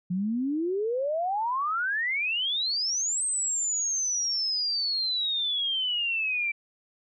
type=exponential two-way sweep; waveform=sine; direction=up then down; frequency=173.9 to 8372 to 2324 Hz; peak=-25 dBFS; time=0.1-6.52 s; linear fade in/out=10 ms; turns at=3.24 s; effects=none